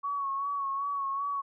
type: tone with vibrato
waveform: sine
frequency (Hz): 1114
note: C#6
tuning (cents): +8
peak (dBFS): -29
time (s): 0.03-1.42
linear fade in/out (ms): 20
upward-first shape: sine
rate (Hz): 2.6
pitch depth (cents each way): 38
effects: none